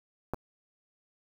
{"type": "clicks", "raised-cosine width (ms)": 1, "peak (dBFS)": [-17, -26], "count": 2, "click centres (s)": [0.336, 0.344], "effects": ["8-bit"]}